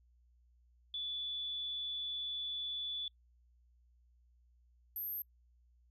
sine tone pair in turn, 3458 / 12865 Hz, A7 / G9, -31 / +44 cents, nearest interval octave + major seventh, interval 2275 cents, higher second, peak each -37 / -38 dBFS, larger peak first, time 0.94-3.08 / 4.96-5.22 s, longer first, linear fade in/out 2 ms, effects noise-tail reverb RT60 0.1 s tail -24 dB re dry + added 60 Hz sine -65 dBFS peak until 5.9 s

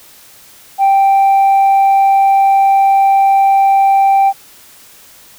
sine tone, 784 Hz, G5, in tune, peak -4 dBFS, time 0.78-4.33 s, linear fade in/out 50 ms, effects tanh soft clip ceiling -5 dBFS + white hiss -41 dBFS RMS until 5.38 s

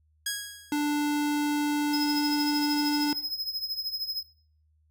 10% pulse tone with exponential decay, 1652 Hz, G#6, 10 cents flat, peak -18 dBFS, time 0.26-0.95 s, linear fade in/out 5 ms, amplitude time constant 150 ms
square tone, 294.4 Hz, D4, 4 cents sharp, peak -25 dBFS, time 0.72-3.13 s, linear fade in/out 2 ms
square tone with tremolo, 5110 Hz, D#8, 45 cents sharp, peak -27 dBFS, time 1.93-4.23 s, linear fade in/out 5 ms, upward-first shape triangle, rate 13 Hz, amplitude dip 80%
effects noise-tail reverb RT60 0.5 s tail -19 dB re dry + added 77 Hz sine -63 dBFS peak until 4.9 s

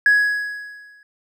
triangle tone with exponential decay, 1671 Hz, G#6, 10 cents sharp, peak -6 dBFS, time 0.06-1.03 s, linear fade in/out 2 ms, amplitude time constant 210 ms, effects tanh soft clip ceiling -7 dBFS

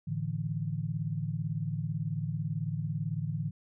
sine chord, A suspended fourth, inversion none, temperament equal with one note detuned, 109.05 / 146.83 / 164.81 Hz, A2 / D3 / E3, -15 / 0 / 0 cents, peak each -36 / -34 / -35 dBFS, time 0.07-3.51 s, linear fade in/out 10 ms, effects none

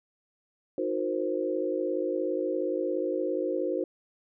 sine chord, C half-diminished seventh, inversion first, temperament equal with one note detuned, 311.1 / 363.2 / 466.2 / 523.3 Hz, Eb4 / Gb4 / Bb4 / C5, 0 / -32 / 0 / 0 cents, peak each -33 / -31 / -34 / -31 dBFS, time 0.78-3.84 s, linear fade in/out 2 ms, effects none

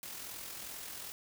white noise with amplitude modulation, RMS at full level -43 dBFS, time 0.03-1.12 s, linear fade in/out 0 ms, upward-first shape sine, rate 42.5 Hz, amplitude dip 40%, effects none

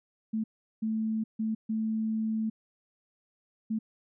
sine tone bursts at uneven times, 220 Hz, A3, in tune, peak -27 dBFS, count 5, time 0.33-0.44 / 0.82-1.24 / 1.39-1.55 / 1.69-2.5 / 3.7-3.79 s, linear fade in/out 10 ms, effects none

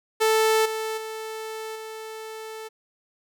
sawtooth tone with level steps, 440 Hz, A4, in tune, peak -14 / -23 / -28 / -31 dBFS, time 0.2-2.69 s, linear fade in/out 20 ms, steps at 0.65 / 0.97 / 1.75 s, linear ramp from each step 10 ms, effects none

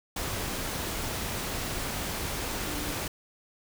sine tone in noise, 293.7 Hz, D4, in tune, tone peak -39 dBFS, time 2.65-2.92 s, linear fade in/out 5 ms, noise pink, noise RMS -33 dBFS, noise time 0.16-3.08 s, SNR -9 dB, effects none

